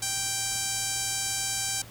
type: tone with band-pass filter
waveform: sawtooth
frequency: 784 Hz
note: G5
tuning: in tune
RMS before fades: -30 dBFS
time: 0.02-1.82 s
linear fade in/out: 5 ms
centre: 7600 Hz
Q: 1.8
effects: added 114 Hz sine -46 dBFS peak until 1.9 s + pink hiss -48 dBFS RMS until 1.9 s